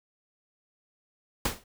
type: noise with exponential decay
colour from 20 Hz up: pink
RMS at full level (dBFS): -23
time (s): 1.45-1.64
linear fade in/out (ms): 5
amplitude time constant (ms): 40
effects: none